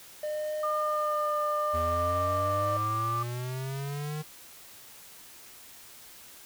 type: tone with vibrato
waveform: triangle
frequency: 604 Hz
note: D5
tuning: 48 cents sharp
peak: -28 dBFS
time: 0.23-2.77 s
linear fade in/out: 5 ms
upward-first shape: sine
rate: 0.64 Hz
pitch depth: 21 cents each way
type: tone with pitch glide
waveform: sine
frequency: 1208 to 1180.4 Hz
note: D6 to D6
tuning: +48 to +8 cents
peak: -28 dBFS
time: 0.63-3.23 s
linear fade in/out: 5 ms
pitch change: -40 cents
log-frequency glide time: 1.35-2.3 s
type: exponential sweep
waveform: square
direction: up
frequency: 80.1 to 154.5 Hz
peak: -33 dBFS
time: 1.73-4.23 s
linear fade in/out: 20 ms
effects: white hiss -50 dBFS RMS until 6.45 s